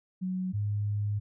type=tone pair in turn; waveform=sine; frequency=185.2 / 103.46 Hz; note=F#3 / G#2; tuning=+2 / -6 cents; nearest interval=minor seventh; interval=1008 cents; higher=first; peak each=-29 / -27 dBFS; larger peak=second; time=0.21-0.53 / 0.53-1.2 s; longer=second; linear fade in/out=20 ms; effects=none